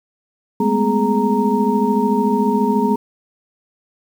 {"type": "tone cluster", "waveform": "sine", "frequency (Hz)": [202.7, 216.5, 249.3, 418.8, 929], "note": ["G#3", "A3", "B3", "G#4", "A#5"], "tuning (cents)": [-42, -28, 16, 15, -6], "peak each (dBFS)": -20, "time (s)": [0.6, 2.96], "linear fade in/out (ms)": 5, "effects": ["7-bit"]}